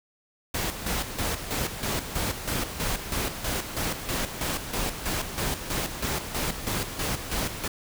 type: noise with tremolo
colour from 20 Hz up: pink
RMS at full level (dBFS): -28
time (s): 0.54-7.68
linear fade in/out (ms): 5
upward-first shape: square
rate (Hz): 3.1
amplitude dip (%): 60
effects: none